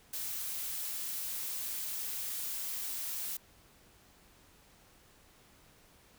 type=noise; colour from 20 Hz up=blue; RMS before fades=-38 dBFS; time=0.13-3.37 s; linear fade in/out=5 ms; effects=pink hiss -62 dBFS RMS until 6.18 s